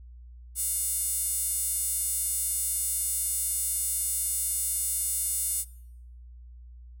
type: tone with high-pass filter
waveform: sawtooth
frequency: 716 Hz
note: F5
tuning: 43 cents sharp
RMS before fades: -29 dBFS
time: 0.55-5.65 s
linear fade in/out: 50 ms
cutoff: 9600 Hz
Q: 3.2
effects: noise-tail reverb RT60 0.7 s tail -21 dB re dry + added 60 Hz sine -44 dBFS peak until 7 s